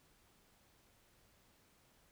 silence, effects pink hiss -70 dBFS RMS until 2.11 s

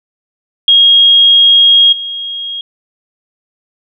sine tone with level steps, 3268 Hz, G#7, 29 cents flat, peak -3 / -18 dBFS, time 0.68-2.61 s, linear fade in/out 2 ms, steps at 1.92 s, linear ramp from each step 10 ms, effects none

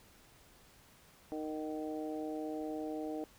harmonic tone with a mistuned harmonic, 154.9 Hz, D#3, 7 cents flat, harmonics 2 / 3 / 4 / 5, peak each -39 / -43 / -45 / -47 dBFS, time 1.32-3.24 s, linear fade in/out 0 ms, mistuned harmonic 5, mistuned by -17 cents, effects pink hiss -62 dBFS RMS until 3.38 s

